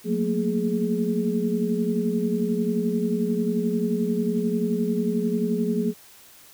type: tone cluster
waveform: sine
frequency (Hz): 181.2 / 222.3 / 233.6 / 419.4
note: F#3 / A3 / A#3 / G#4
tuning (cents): -36 / +18 / +4 / +17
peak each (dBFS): -27 / -26 / -27 / -27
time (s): 0.04-5.94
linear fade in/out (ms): 50
effects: white hiss -50 dBFS RMS until 6.53 s